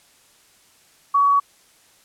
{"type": "tone", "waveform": "sine", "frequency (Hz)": 1129, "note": "C#6", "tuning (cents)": 31, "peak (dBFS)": -13, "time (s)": [1.14, 1.4], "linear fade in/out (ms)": 10, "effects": ["white hiss -55 dBFS RMS until 2.04 s", "low-pass 11000 Hz 12 dB/octave"]}